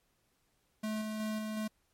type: tone with tremolo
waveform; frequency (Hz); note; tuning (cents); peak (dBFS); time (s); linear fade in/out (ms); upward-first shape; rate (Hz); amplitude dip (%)
square; 215.8; A3; -33; -34; 0.83-1.68; 10; square; 2.7; 25
effects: pink hiss -75 dBFS RMS until 1.93 s + MP3 64 kbps